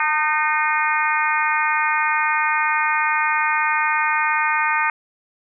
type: harmonic tone with a mistuned harmonic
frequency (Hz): 306.5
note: D#4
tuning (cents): -26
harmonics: 3 / 4 / 5 / 6 / 7 / 8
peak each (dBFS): -22 / -23 / -24 / -25 / -25 / -26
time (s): 0-4.9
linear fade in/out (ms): 2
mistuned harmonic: 3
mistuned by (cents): -29
effects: none